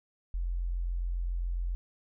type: tone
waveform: sine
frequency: 43.65 Hz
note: F1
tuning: in tune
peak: -29 dBFS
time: 0.34-1.75 s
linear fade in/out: 0 ms
effects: none